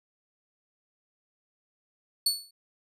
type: tone with exponential decay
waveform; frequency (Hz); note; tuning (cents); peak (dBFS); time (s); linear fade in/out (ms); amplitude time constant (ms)
sawtooth; 4435; C#8; 0; -17; 2.26-2.51; 5; 54
effects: resampled to 32000 Hz